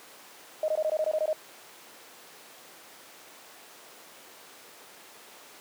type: tone bursts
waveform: sine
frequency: 622.3 Hz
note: D#5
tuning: in tune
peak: -23 dBFS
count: 10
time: 0.63-1.33 s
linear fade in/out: 2 ms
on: 52 ms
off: 20 ms
effects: pink hiss -49 dBFS RMS until 5.6 s + high-pass 400 Hz 12 dB/octave